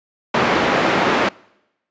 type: band-pass noise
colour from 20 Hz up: pink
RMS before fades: -17 dBFS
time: 0.34-1.29 s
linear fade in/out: 5 ms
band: 250 to 2300 Hz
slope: 12 dB/octave
effects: noise-tail reverb RT60 0.9 s tail -25 dB re dry + resampled to 16000 Hz